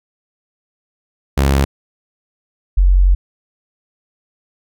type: tone pair in turn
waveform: sawtooth / sine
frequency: 68.7 / 45.85 Hz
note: C#2 / F#1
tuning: -15 / -15 cents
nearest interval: perfect fifth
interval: 700 cents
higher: first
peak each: -7 dBFS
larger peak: neither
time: 1.37-1.65 / 2.77-3.15 s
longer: second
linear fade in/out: 10 ms
effects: none